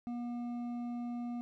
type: tone with hard clipping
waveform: sine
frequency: 240.2 Hz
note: B3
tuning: 48 cents flat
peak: -38 dBFS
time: 0.07-1.41 s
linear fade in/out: 0 ms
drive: 7 dB
effects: none